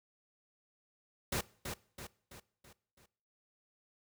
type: noise with echo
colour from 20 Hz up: pink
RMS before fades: -34 dBFS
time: 1.32-1.41 s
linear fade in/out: 5 ms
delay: 330 ms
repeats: 5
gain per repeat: -6 dB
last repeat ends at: 3.06 s
effects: noise-tail reverb RT60 0.6 s tail -22 dB re dry + high-pass 60 Hz 12 dB/octave